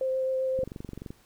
sine tone with vibrato, 523.3 Hz, C5, in tune, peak -25 dBFS, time 0.01-0.64 s, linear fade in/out 2 ms, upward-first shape triangle, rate 7.6 Hz, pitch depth 10 cents each way
click train, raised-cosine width 3 ms, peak -25 dBFS, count 13, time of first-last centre 0.59-1.105 s, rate 23.3 Hz
effects pink hiss -61 dBFS RMS until 1.25 s

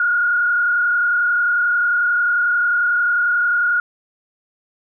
sine tone with frequency modulation, 1431 Hz, F6, 42 cents sharp, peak -14 dBFS, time 0-3.8 s, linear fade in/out 2 ms, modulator 31.2 Hz, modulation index 1.1, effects none

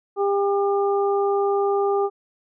harmonic tone, 400 Hz, G4, 35 cents sharp, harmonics 1 / 2 / 3, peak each -19 / -25 / -29 dBFS, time 0.16-2.1 s, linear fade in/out 50 ms, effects none

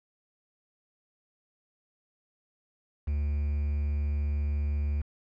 triangle tone with quantisation, 72.9 Hz, D2, 12 cents flat, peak -24 dBFS, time 3.07-5.02 s, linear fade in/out 10 ms, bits 8, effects low-pass 2000 Hz 12 dB/octave

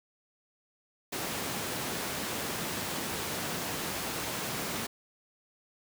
pink high-pass noise, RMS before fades -35 dBFS, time 1.12-4.87 s, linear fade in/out 10 ms, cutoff 140 Hz, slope 12 dB/octave, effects none

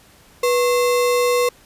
sine tone with sample-and-hold, 490 Hz, B4, 14 cents flat, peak -14 dBFS, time 0.43-1.49 s, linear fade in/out 5 ms, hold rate 1575 Hz, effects pink hiss -50 dBFS RMS until 1.65 s + resampled to 32000 Hz

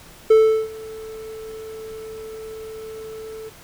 triangle tone with ADSR envelope, 440 Hz, A4, in tune, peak -6 dBFS, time 0.3-3.5 s, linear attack 8 ms, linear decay 370 ms, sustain -24 dB, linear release 18 ms, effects pink hiss -45 dBFS RMS until 3.63 s

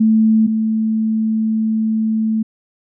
sine tone pair in turn, 220 / 220 Hz, A3 / A3, 0 / 0 cents, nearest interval unison, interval 0 cents, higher neither, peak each -9 / -14 dBFS, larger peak first, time 0-0.47 / 0.47-2.43 s, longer second, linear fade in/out 10 ms, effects none

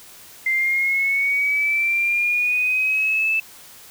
sine linear sweep, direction up, 2081 to 2637 Hz, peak -17 dBFS, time 0.46-3.4 s, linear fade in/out 5 ms, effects white hiss -44 dBFS RMS until 3.9 s

